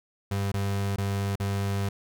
35% pulse tone with dropouts, 99.2 Hz, G2, 21 cents sharp, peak -24 dBFS, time 0.31-1.89 s, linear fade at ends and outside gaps 5 ms, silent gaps 0.518-0.54 / 0.961-0.981 / 1.357-1.399 s, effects none

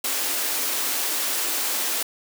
white high-pass noise, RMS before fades -25 dBFS, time 0.04-2.03 s, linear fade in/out 5 ms, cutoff 240 Hz, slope 96 dB/octave, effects none

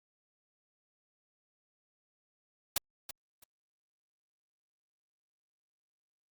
white noise with echo, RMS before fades -28 dBFS, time 2.76-2.78 s, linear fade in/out 5 ms, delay 330 ms, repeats 2, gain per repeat -13 dB, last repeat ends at 3.44 s, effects Opus 48 kbps

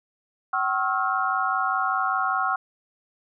sine tone cluster, 762 / 1089 / 1297 / 1402 Hz, G5 / C#6 / E6 / F6, -49 / -31 / -28 / +6 cents, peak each -27 dBFS, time 0.53-2.56 s, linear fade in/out 5 ms, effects none

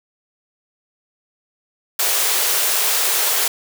white high-pass noise, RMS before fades -18 dBFS, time 1.99-3.48 s, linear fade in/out 5 ms, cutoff 360 Hz, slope 96 dB/octave, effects none

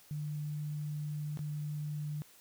sine tone with dropouts, 149.4 Hz, D3, 30 cents sharp, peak -35 dBFS, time 0.11-2.22 s, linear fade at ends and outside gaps 0 ms, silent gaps 1.373-1.391 s, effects white hiss -60 dBFS RMS until 2.4 s

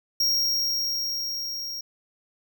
square tone with level ramp, 5588 Hz, F8, in tune, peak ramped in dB -20 to -32 dBFS, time 0.2-1.81 s, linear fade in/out 5 ms, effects none

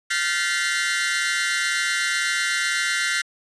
sawtooth tone cluster, 1396 / 1538 / 1752 / 1930 / 2090 Hz, F6 / G6 / A6 / B6 / C7, -1 / -33 / -8 / -40 / -2 cents, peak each -24 dBFS, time 0.1-3.22 s, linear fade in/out 10 ms, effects resampled to 22050 Hz

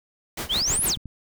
pink noise with tremolo, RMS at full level -29 dBFS, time 0.37-0.97 s, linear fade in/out 5 ms, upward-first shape sine, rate 6.4 Hz, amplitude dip 85%
sine exponential two-way sweep, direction up then down, 2923 to 11840 to 2923 Hz, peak -21 dBFS, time 0.49-0.96 s, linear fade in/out 20 ms, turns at 0.85 s
clicks, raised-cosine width 5 ms, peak -24 dBFS, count 5, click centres 0.619 / 0.703 / 0.793 / 0.972 / 1.057 s
effects none

